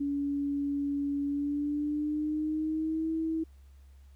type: tone with pitch glide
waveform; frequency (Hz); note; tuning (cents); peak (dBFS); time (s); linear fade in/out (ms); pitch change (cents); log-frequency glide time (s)
sine; 283.7 to 322.1; C#4 to E4; +40 to -40; -28; 0-3.44; 10; +220; 1.26-3.11
effects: added 68 Hz sine -51 dBFS peak until 4.15 s + pink hiss -70 dBFS RMS until 4.15 s